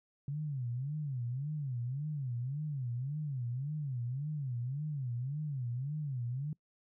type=tone with vibrato; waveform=sine; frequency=135.2 Hz; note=C#3; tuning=43 cents flat; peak=-34 dBFS; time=0.28-6.53 s; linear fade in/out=2 ms; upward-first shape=sine; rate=1.8 Hz; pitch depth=220 cents each way; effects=noise-tail reverb RT60 0.1 s tail -24 dB re dry